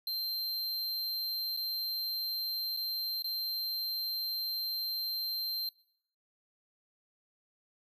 square tone with dropouts, 4144 Hz, C8, 17 cents flat, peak -33 dBFS, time 0.07-5.69 s, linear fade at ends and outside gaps 2 ms, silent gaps 1.566-1.572 / 2.766-2.771 / 3.223-3.243 s, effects noise-tail reverb RT60 0.7 s tail -23 dB re dry

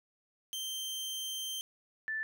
sawtooth / sine tone pair in turn, 3136 / 1760 Hz, G7 / A6, 0 / 0 cents, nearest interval minor seventh, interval 1000 cents, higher first, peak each -33 / -33 dBFS, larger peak neither, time 0.53-1.61 / 2.08-2.23 s, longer first, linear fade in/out 0 ms, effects none

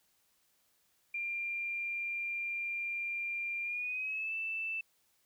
sine tone with pitch glide, 2387 to 2649 Hz, D7 to E7, +28 to +8 cents, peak -34 dBFS, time 1.14-4.81 s, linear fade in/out 5 ms, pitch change +180 cents, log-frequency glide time 3.63-4.34 s, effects white hiss -73 dBFS RMS until 5.25 s

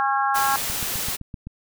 harmonic tone, 272.6 Hz, C#4, 29 cents flat, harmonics 3 / 4 / 5 / 6, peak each -22 / -24 / -26 / -28 dBFS, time 0-0.56 s, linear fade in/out 0 ms
white noise, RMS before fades -27 dBFS, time 0.34-1.17 s, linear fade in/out 20 ms
click train, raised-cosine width 5 ms, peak -21 dBFS, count 7, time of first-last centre 0.7-1.47 s, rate 7.79 Hz
effects none

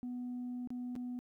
sine tone with dropouts, 246.9 Hz, B3, in tune, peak -36 dBFS, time 0.03-1.19 s, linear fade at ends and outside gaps 0 ms, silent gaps 0.674-0.704 / 0.954-0.962 s, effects tanh soft clip ceiling -36 dBFS + 13-bit

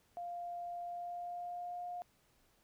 sine tone with pitch glide, 698.5 to 709.5 Hz, F5 to F5, 0 to +27 cents, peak -40 dBFS, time 0.17-2.02 s, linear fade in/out 0 ms, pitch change +27 cents, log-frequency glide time 0.81-1.88 s, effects pink hiss -72 dBFS RMS until 2.63 s

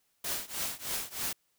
white noise with tremolo, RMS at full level -32 dBFS, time 0.24-1.33 s, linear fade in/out 5 ms, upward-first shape triangle, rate 3.2 Hz, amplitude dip 95%, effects white hiss -74 dBFS RMS until 1.58 s

